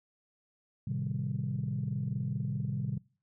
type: chord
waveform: sine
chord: A half-diminished seventh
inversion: none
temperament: equal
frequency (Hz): 110 / 130.81 / 155.56 / 196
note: A2 / C3 / Eb3 / G3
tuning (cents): 0 / 0 / 0 / 0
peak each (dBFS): -37 / -33 / -37 / -38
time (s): 0.87-2.98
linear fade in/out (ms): 5
effects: noise-tail reverb RT60 0.4 s tail -24 dB re dry + tanh soft clip ceiling -23 dBFS